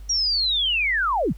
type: linear sweep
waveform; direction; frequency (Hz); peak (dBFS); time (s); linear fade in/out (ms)
sine; down; 5740 to 101.1; -19; 0.09-1.33; 10
effects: added 50 Hz sine -36 dBFS peak until 1.37 s + pink hiss -57 dBFS RMS until 1.37 s